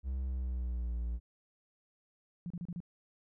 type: tone with pitch glide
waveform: triangle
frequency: 65.41 to 58.61 Hz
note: C2 to A#1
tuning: 0 to +10 cents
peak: -31 dBFS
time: 0.03-1.2 s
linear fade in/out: 50 ms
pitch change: -190 cents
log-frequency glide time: 0.22-0.95 s
type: tone bursts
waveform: sine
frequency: 174.61 Hz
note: F3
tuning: in tune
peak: -37 dBFS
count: 5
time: 2.46-2.803 s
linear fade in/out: 0 ms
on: 43 ms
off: 32 ms
effects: none